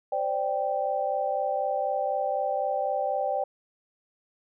sine chord, C suspended second, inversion none, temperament equal, 523.3 / 587.3 / 784 Hz, C5 / D5 / G5, 0 / 0 / 0 cents, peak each -31 / -29 / -28 dBFS, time 0.12-3.44 s, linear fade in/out 5 ms, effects none

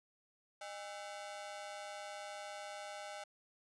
sawtooth ring-modulated tone, 712 Hz, F5, 33 cents sharp, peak -38 dBFS, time 0.61-3.24 s, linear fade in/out 5 ms, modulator 101 Hz, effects resampled to 22050 Hz + 11-bit

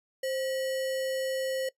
sine tone with sample-and-hold, 526 Hz, C5, 9 cents sharp, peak -28 dBFS, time 0.23-1.69 s, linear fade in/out 5 ms, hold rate 2450 Hz, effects noise-tail reverb RT60 0.1 s tail -20 dB re dry + resampled to 32000 Hz

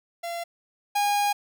45% pulse tone pair in turn, 684 / 817.9 Hz, F5 / G#5, -36 / -27 cents, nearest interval minor third, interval 309 cents, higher second, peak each -30 / -21 dBFS, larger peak second, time 0.23-0.44 / 0.95-1.33 s, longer second, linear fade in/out 10 ms, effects none

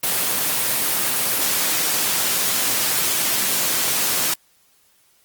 white high-pass noise, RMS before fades -20 dBFS, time 0.03-4.34 s, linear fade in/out 5 ms, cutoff 110 Hz, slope 24 dB/octave, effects white hiss -59 dBFS RMS until 5.24 s + Opus 24 kbps

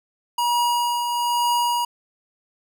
square tone with tremolo, 958 Hz, A#5, 47 cents sharp, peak -18 dBFS, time 0.38-1.85 s, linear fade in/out 5 ms, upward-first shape triangle, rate 1.1 Hz, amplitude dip 45%, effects none

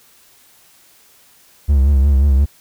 triangle tone with vibrato, 69.3 Hz, C#2, in tune, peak -7 dBFS, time 1.68-2.46 s, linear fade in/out 20 ms, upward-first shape triangle, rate 5.6 Hz, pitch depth 98 cents each way, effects white hiss -50 dBFS RMS until 2.6 s

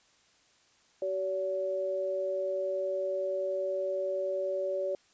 sine tone pair together, 380 / 569.4 Hz, F#4 / C#5, +46 / +46 cents, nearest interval perfect fifth, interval 700 cents, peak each -35 / -30 dBFS, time 1.02-4.95 s, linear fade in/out 2 ms, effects white hiss -65 dBFS RMS until 5.13 s + resampled to 16000 Hz

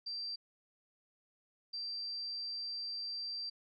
sine tone bursts at uneven times, 4699 Hz, D8, in tune, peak -38 dBFS, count 2, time 0.06-0.36 / 1.73-3.5 s, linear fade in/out 10 ms, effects none

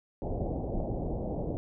pink low-pass noise, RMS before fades -33 dBFS, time 0.22-1.57 s, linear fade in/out 0 ms, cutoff 750 Hz, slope 48 dB/octave, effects none

